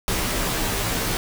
pink noise with comb filter, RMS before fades -24 dBFS, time 0.08-1.17 s, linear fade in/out 0 ms, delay 14 ms, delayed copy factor -1, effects none

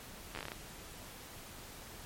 slowing click train, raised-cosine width 0.3 ms, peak -24 dBFS, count 9, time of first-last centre 0.35-0.519 s, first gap 11 ms, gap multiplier 1.18, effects pink hiss -50 dBFS RMS until 2.05 s + MP3 64 kbps

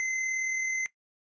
square tone with amplitude modulation, 2060 Hz, C7, 28 cents flat, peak -27 dBFS, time 0-0.86 s, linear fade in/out 0 ms, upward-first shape sine, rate 38.7 Hz, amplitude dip 30%, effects noise-tail reverb RT60 0.1 s tail -17 dB re dry + resampled to 16000 Hz

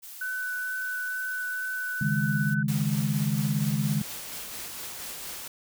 blue noise, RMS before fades -43 dBFS, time 0.02-2.55 s, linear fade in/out 20 ms
sine tone with vibrato, 1500 Hz, F#6, 23 cents sharp, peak -29 dBFS, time 0.21-2.63 s, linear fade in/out 5 ms, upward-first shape triangle, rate 2.2 Hz, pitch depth 11 cents each way
sine chord, C# suspended second, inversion none, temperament just, 138.59 / 155.92 / 207.9 Hz, C#3 / D#3 / G#3, 0 / +4 / +2 cents, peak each -28 dBFS, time 2.01-4.02 s, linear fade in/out 5 ms
white noise with tremolo, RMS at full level -37 dBFS, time 2.68-5.48 s, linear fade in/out 5 ms, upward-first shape sine, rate 4.3 Hz, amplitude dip 25%
effects none

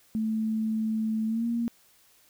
sine tone with pitch glide, 219.7 to 234.1 Hz, A3 to A#3, -2 to +8 cents, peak -25 dBFS, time 0.15-1.68 s, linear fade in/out 0 ms, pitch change +110 cents, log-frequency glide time 1.27-1.46 s, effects white hiss -61 dBFS RMS until 2.29 s

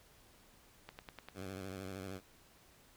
click train, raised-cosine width 0.3 ms, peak -31 dBFS, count 5, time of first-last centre 0.89-1.286 s, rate 10.1 Hz
10% pulse tone with vibrato, 95.4 Hz, G2, 47 cents flat, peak -35 dBFS, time 1.34-2.21 s, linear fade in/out 50 ms, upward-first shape square, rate 13 Hz, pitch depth 55 cents each way
effects pink hiss -64 dBFS RMS until 2.96 s

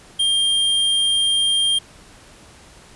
square tone, 3200 Hz, G7, 35 cents sharp, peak -16 dBFS, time 0.19-1.79 s, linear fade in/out 10 ms, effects pink hiss -46 dBFS RMS until 2.95 s + resampled to 24000 Hz

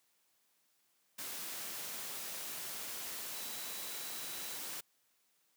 sine tone in noise, 3941 Hz, B7, 4 cents flat, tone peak -52 dBFS, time 3.34-4.58 s, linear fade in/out 10 ms, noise white, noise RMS -43 dBFS, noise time 1.18-4.81 s, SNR -12 dB, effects white hiss -75 dBFS RMS until 5.56 s + high-pass 150 Hz 12 dB/octave

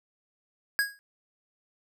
square tone with exponential decay, 1648 Hz, G#6, 14 cents flat, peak -20 dBFS, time 0.79-0.99 s, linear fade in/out 0 ms, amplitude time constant 42 ms, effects none

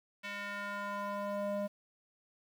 square tone with band-pass filter sweep, 202.9 Hz, G#3, 40 cents flat, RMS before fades -38 dBFS, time 0.23-1.68 s, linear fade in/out 20 ms, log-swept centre 2300 to 510 Hz, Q 2, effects 10-bit

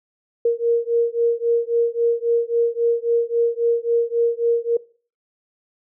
sine beating tone pair, 466.2 / 469.9 Hz, A#4 / A#4, 0 / +14 cents, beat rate 3.7 Hz, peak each -19 / -19 dBFS, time 0.45-4.77 s, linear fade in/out 5 ms, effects noise-tail reverb RT60 0.4 s tail -21 dB re dry

